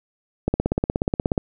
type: click train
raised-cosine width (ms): 2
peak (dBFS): -6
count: 16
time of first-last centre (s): 0.48-1.378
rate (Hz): 16.7
effects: none